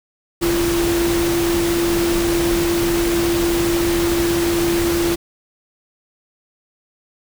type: tone in noise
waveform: sine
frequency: 341.2 Hz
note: F4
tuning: 40 cents flat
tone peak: -16 dBFS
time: 0.41-5.16 s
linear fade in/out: 20 ms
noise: pink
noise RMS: -23 dBFS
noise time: 0.41-5.16 s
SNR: +4 dB
effects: none